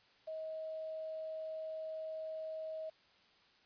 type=tone with quantisation; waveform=sine; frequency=634 Hz; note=D#5; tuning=32 cents sharp; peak=-40 dBFS; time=0.27-2.9 s; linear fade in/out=10 ms; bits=10; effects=white hiss -67 dBFS RMS until 3.65 s + resampled to 11025 Hz